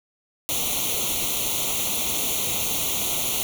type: noise with comb filter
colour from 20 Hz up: white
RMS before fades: -25 dBFS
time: 0.49-3.43 s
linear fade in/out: 0 ms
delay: 0.3 ms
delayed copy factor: +1
effects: none